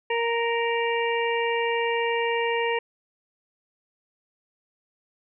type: harmonic tone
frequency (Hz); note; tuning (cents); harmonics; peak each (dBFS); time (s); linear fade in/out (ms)
465.9; A#4; -1; 1 / 2 / 4 / 5 / 6; -25 / -28 / -31 / -32 / -33; 0.1-2.79; 5
effects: none